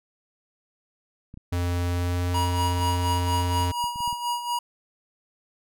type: clicks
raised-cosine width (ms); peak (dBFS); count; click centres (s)
5; -29; 10; 1.341 / 1.374 / 1.525 / 2.794 / 3.608 / 3.841 / 3.959 / 4.005 / 4.077 / 4.128
type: tone with pitch glide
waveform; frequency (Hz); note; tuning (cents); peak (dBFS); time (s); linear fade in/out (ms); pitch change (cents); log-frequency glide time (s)
square; 87.9 to 88.87; F2 to F2; +12 to +31; -24; 1.52-3.72; 10; +19; 1.89-2.32
type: tone with tremolo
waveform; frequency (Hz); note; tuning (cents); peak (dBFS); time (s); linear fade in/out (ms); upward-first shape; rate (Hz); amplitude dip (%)
square; 960; B5; -49; -24; 2.34-4.59; 5; sine; 4.2; 65
effects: none